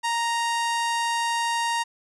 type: tone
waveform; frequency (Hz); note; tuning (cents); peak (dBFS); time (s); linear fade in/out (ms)
sawtooth; 932.3; A#5; 0; -19; 0.03-1.84; 20
effects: resampled to 24000 Hz